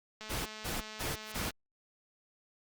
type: click train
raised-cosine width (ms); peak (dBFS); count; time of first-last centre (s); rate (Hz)
0.2; -28; 281; 0.21-1.506; 216
type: noise bursts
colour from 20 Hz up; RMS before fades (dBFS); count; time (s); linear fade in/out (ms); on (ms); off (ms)
pink; -36; 4; 0.29-1.51; 20; 170; 180
type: noise with exponential growth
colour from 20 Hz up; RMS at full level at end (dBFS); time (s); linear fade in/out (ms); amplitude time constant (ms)
white; -44; 1.17-1.32; 5; 31
effects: Opus 48 kbps